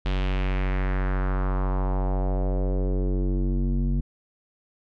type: tone with low-pass filter sweep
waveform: square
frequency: 47 Hz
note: F#1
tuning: 28 cents sharp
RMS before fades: -24 dBFS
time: 0.05-4.01 s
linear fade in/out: 10 ms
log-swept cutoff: 3400 to 210 Hz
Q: 2.3
effects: none